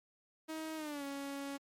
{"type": "tone with pitch glide", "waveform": "sawtooth", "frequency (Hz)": [316.6, 278.8], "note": ["D#4", "C#4"], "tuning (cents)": [30, 10], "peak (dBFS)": -36, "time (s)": [0.48, 1.58], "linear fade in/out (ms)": 20, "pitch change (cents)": -220, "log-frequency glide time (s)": [0.76, 1.04], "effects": ["MP3 64 kbps"]}